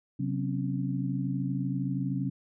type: tone cluster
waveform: sine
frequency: 134.3 / 187.1 / 255.6 / 275.3 Hz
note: C3 / F#3 / C4 / C#4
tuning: +46 / +20 / -40 / -12 cents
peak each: -31 / -33 / -38 / -34 dBFS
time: 0.19-2.3 s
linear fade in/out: 10 ms
effects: none